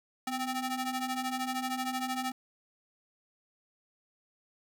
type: ring-modulated tone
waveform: sawtooth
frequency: 519 Hz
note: C5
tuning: 14 cents flat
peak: -25 dBFS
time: 0.27-2.32 s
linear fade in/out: 5 ms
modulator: 266 Hz
effects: 10-bit